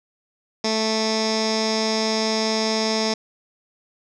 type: tone with low-pass filter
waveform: 15% pulse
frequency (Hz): 219.9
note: A3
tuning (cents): -1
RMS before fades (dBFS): -22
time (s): 0.64-3.14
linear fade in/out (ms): 5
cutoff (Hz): 5500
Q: 7.1
effects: none